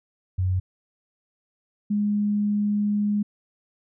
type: tone pair in turn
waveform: sine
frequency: 92.5 / 206.9 Hz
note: F#2 / G#3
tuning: 0 / -6 cents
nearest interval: octave + major second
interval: 1394 cents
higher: second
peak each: -20 dBFS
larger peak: neither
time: 0.38-0.6 / 1.9-3.23 s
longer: second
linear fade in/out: 10 ms
effects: none